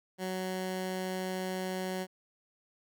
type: tone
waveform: 15% pulse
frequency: 186.1 Hz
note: F#3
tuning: 10 cents sharp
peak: -27 dBFS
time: 0.18-2.07 s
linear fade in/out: 50 ms
effects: none